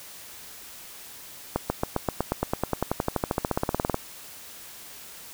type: accelerating click train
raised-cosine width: 1 ms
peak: -9 dBFS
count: 29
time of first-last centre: 1.56-3.944 s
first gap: 140 ms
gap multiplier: 0.96
effects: white hiss -44 dBFS RMS until 5.33 s